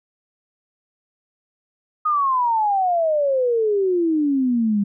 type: exponential sweep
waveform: sine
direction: down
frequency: 1254 to 197.8 Hz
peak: -16 dBFS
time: 2.05-4.84 s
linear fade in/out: 10 ms
effects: none